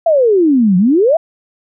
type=exponential two-way sweep; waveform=sine; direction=down then up; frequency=689 to 174.61 to 689 Hz; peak=-7 dBFS; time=0.06-1.17 s; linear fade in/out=5 ms; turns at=0.77 s; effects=none